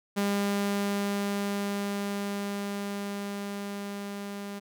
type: tone with level ramp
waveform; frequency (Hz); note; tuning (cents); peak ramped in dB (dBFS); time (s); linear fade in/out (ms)
sawtooth; 201.4; G3; +47; -21 to -32; 0.16-4.6; 20
effects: none